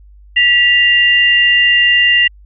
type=tone pair together; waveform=sine; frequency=1949.6 / 2794 Hz; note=B6 / F7; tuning=-23 / 0 cents; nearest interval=tritone; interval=623 cents; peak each=-10 dBFS; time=0.36-2.28 s; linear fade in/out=10 ms; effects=added 50 Hz sine -38 dBFS peak until 2.45 s